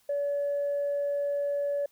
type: tone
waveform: sine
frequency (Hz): 571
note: D5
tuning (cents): -49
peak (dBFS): -25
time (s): 0.09-1.86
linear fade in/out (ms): 5
effects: tanh soft clip ceiling -23 dBFS + white hiss -66 dBFS RMS until 1.91 s